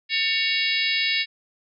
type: harmonic tone with a mistuned harmonic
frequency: 557 Hz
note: C#5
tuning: 8 cents sharp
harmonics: 3 / 4 / 5 / 6 / 7 / 8 / 9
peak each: -30 / -25 / -27 / -31 / -27 / -31 / -31 dBFS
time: 0.09-1.26 s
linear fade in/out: 50 ms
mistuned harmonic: 3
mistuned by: +120 cents
effects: none